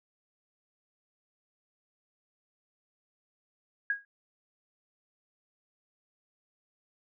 sine tone with exponential decay, 1644 Hz, G#6, 18 cents flat, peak -23 dBFS, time 3.9-4.05 s, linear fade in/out 2 ms, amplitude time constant 32 ms, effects none

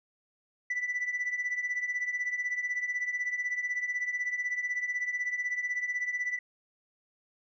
sine tone with tremolo, 1978 Hz, B6, 2 cents sharp, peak -24 dBFS, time 0.7-6.39 s, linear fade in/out 5 ms, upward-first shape triangle, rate 16 Hz, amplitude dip 85%, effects tanh soft clip ceiling -26 dBFS

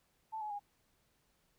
sine tone with pitch steps, 880 / 848.1 / 817.3 Hz, A5 / G#5 / G#5, 0 / +36 / -28 cents, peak -38 dBFS, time 0.32-0.596 s, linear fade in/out 20 ms, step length 92 ms, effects pink hiss -75 dBFS RMS until 1.58 s

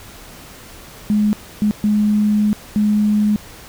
sine tone bursts at uneven times, 210 Hz, G#3, 19 cents sharp, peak -12 dBFS, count 4, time 1.1-1.33 / 1.62-1.71 / 1.84-2.53 / 2.76-3.36 s, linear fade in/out 0 ms, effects pink hiss -39 dBFS RMS until 3.68 s

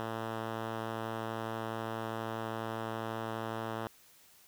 5% pulse tone with low-pass filter, 112.2 Hz, A2, 34 cents sharp, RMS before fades -38 dBFS, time 0-3.87 s, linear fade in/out 0 ms, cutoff 2800 Hz, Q 0.58, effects white hiss -61 dBFS RMS until 4.47 s

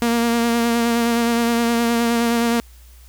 sawtooth tone with vibrato, 234 Hz, A#3, 7 cents sharp, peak -12 dBFS, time 0.02-2.6 s, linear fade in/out 0 ms, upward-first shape sine, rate 9.6 Hz, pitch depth 23 cents each way, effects added 60 Hz sine -42 dBFS peak until 3.08 s + white hiss -52 dBFS RMS until 3.08 s

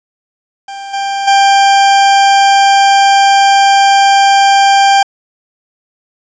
40% pulse tone with level steps, 791 Hz, G5, 15 cents sharp, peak -22 / -13 / -4 dBFS, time 0.68-5.03 s, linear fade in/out 5 ms, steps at 0.93 / 1.27 s, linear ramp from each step 10 ms, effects resampled to 16000 Hz + 7-bit

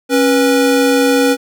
square tone pair together, 273.6 / 487.5 Hz, C#4 / B4, -23 / -23 cents, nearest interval minor seventh, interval 1000 cents, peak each -13 / -13 dBFS, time 0.09-1.37 s, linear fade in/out 50 ms, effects none

